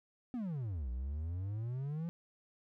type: exponential two-way sweep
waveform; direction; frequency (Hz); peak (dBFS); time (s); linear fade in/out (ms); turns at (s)
triangle; down then up; 260 to 59.1 to 173.1; -34; 0.34-2.09; 0; 0.9
effects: none